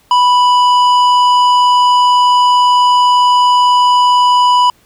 triangle tone with tanh clipping, 987.8 Hz, B5, in tune, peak -8 dBFS, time 0.11-4.7 s, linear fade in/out 2 ms, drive 15 dB, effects pink hiss -51 dBFS RMS until 4.85 s

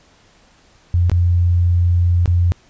sine tone with dropouts, 87.5 Hz, F2, 4 cents sharp, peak -11 dBFS, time 0.94-2.52 s, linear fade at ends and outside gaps 0 ms, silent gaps 1.097-1.116 / 2.258-2.277 s, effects pink hiss -52 dBFS RMS until 2.69 s + resampled to 16000 Hz

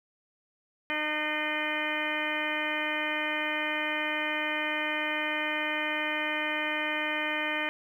harmonic tone with a mistuned harmonic, 304.5 Hz, D#4, 37 cents flat, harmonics 1 / 2 / 3 / 4 / 5 / 6 / 7 / 8 / 10, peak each -38 / -37 / -38 / -40 / -39 / -34 / -35 / -35 / -39 dBFS, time 0.9-7.69 s, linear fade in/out 0 ms, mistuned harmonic 7, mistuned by -36 cents, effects 10-bit

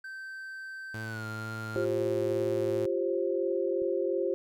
triangle tone with pitch glide, 1552 to 1398.7 Hz, G6 to F6, -18 to +2 cents, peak -37 dBFS, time 0.04-1.85 s, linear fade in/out 5 ms, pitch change -180 cents, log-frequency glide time 1.02-1.26 s
sawtooth tone with vibrato, 110 Hz, A2, in tune, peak -33 dBFS, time 0.94-2.86 s, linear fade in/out 5 ms, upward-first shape sine, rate 2.1 Hz, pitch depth 11 cents each way
sine chord, F suspended second, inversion none, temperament equal with one note detuned, 349.2 / 392 / 532.1 Hz, F4 / G4 / C5, 0 / 0 / +29 cents, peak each -31 dBFS, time 1.76-4.34 s, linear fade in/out 0 ms
click, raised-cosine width 3 ms, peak -38 dBFS, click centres 3.82 s
effects none

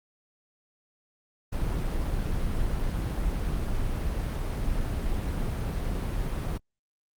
brown noise, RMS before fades -28 dBFS, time 1.52-6.58 s, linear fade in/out 10 ms, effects Opus 32 kbps

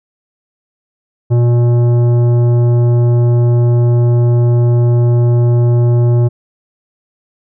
triangle tone with tanh clipping, 120 Hz, B2, 49 cents flat, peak -9 dBFS, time 1.3-6.29 s, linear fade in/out 20 ms, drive 16 dB, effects none

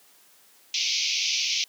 white band-pass noise, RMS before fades -26 dBFS, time 0.74-1.64 s, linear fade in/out 2 ms, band 2200 to 6200 Hz, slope 96 dB/octave, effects white hiss -57 dBFS RMS until 1.68 s + high-pass 200 Hz 12 dB/octave

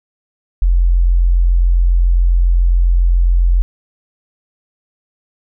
sine tone, 43.65 Hz, F1, in tune, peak -8 dBFS, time 0.62-3.62 s, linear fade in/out 0 ms, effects none

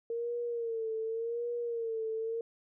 sine tone with vibrato, 460 Hz, A#4, 23 cents flat, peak -32 dBFS, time 0.1-2.41 s, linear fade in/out 2 ms, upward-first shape sine, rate 0.88 Hz, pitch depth 66 cents each way, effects none

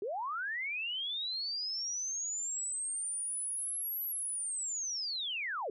sine linear two-way sweep, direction up then down, 367.3 to 11840 to 367.3 Hz, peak -34 dBFS, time 0.02-5.7 s, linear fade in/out 2 ms, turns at 4.04 s, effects none

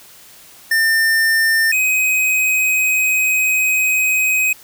square tone pair in turn, 1800 / 2521 Hz, A6 / D#7, +39 / +22 cents, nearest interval tritone, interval 583 cents, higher second, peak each -13 / -14 dBFS, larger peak first, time 0.71-1.72 / 1.72-4.53 s, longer second, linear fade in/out 5 ms, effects white hiss -43 dBFS RMS until 4.63 s

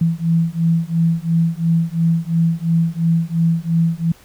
sine beating tone pair, 164.5 / 167.4 Hz, E3 / E3, -3 / +27 cents, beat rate 2.9 Hz, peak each -17 dBFS, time 0.01-4.12 s, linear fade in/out 5 ms, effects pink hiss -48 dBFS RMS until 4.24 s

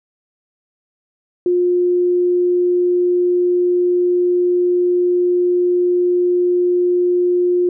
sine tone, 355.9 Hz, F4, 33 cents sharp, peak -12 dBFS, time 1.46-7.69 s, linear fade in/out 2 ms, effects none

